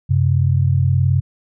sine tone pair together, 94.26 / 133.3 Hz, F#2 / C3, +33 / +33 cents, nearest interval tritone, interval 600 cents, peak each -15 / -15 dBFS, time 0.09-1.21 s, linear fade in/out 20 ms, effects none

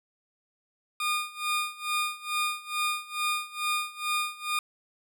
20% pulse tone with tremolo, 1219 Hz, D#6, 36 cents flat, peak -20 dBFS, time 1-4.59 s, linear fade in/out 2 ms, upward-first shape sine, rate 2.3 Hz, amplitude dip 90%, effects none

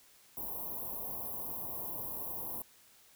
white band-stop noise, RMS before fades -40 dBFS, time 0.37-2.62 s, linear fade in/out 2 ms, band 1100 to 11000 Hz, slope 96 dB/octave, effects white hiss -62 dBFS RMS until 3.15 s

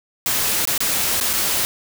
white noise with dropouts, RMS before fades -20 dBFS, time 0.26-1.65 s, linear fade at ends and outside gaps 0 ms, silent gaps 0.653-0.674 / 0.778-0.805 / 1.201-1.211 / 1.331-1.335 s, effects none

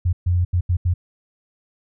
sine tone bursts at uneven times, 88.7 Hz, F2, 27 cents sharp, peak -15 dBFS, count 5, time 0.05-0.13 / 0.26-0.45 / 0.53-0.61 / 0.69-0.77 / 0.85-0.94 s, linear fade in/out 10 ms, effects none

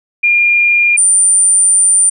sine tone pair in turn, 2409 / 9095 Hz, D7 / C#9, +43 / +43 cents, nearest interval octave + major seventh, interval 2300 cents, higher second, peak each -7 / -6 dBFS, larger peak second, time 0.23-0.97 / 0.97-2.1 s, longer second, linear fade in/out 10 ms, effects none

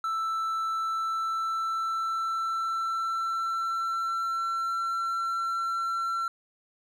triangle tone with pitch glide, 1324 to 1352.6 Hz, E6 to E6, +7 to +44 cents, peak -25 dBFS, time 0.04-6.28 s, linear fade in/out 2 ms, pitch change +37 cents, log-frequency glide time 0.67-4.85 s, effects none

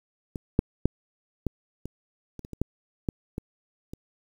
clicks, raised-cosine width 3 ms, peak -20 / -6 / -7 / -13 / -22 / -26 / -27 / -24 / -11 / -13 / -18 / -24 dBFS, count 12, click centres 0.358 / 0.591 / 0.856 / 1.467 / 1.856 / 2.393 / 2.449 / 2.533 / 2.616 / 3.088 / 3.381 / 3.935 s, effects 8-bit

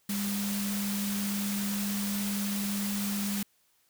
sine tone in noise, 201.9 Hz, G#3, 49 cents flat, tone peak -30 dBFS, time 0.09-3.43 s, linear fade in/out 5 ms, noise white, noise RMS -36 dBFS, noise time 0.09-3.43 s, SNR +3 dB, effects white hiss -69 dBFS RMS until 3.89 s

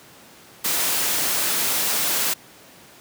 white noise, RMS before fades -22 dBFS, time 0.64-2.34 s, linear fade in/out 10 ms, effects pink hiss -47 dBFS RMS until 3 s + high-pass 150 Hz 12 dB/octave

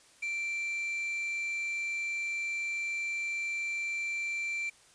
triangle tone with quantisation, 2349 Hz, D7, in tune, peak -30 dBFS, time 0.22-4.7 s, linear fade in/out 10 ms, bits 8, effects white hiss -60 dBFS RMS until 4.94 s + resampled to 22050 Hz

